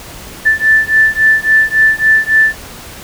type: beating tone pair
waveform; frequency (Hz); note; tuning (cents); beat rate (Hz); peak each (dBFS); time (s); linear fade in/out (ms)
sine; 1760 / 1763.6; A6 / A6; 0 / +4; 3.6; -10; 0.45-2.55; 20
effects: pink hiss -31 dBFS RMS until 3.03 s